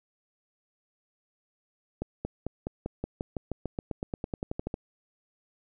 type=accelerating click train; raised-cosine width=2 ms; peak=-18 dBFS; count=21; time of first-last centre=2.02-4.741 s; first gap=230 ms; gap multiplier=0.94; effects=none